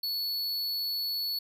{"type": "tone", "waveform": "square", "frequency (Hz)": 4417, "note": "C#8", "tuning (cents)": -7, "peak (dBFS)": -30, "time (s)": [0.03, 1.39], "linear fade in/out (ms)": 5, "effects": []}